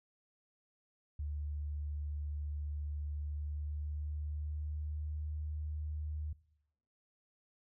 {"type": "tone with pitch glide", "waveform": "sine", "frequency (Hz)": [73.8, 76.01], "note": ["D2", "D#2"], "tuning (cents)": [9, -40], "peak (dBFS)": -36, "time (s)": [1.19, 6.33], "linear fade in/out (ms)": 5, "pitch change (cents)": 51, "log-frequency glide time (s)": [3.13, 5.34], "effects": ["noise-tail reverb RT60 0.8 s tail -21 dB re dry"]}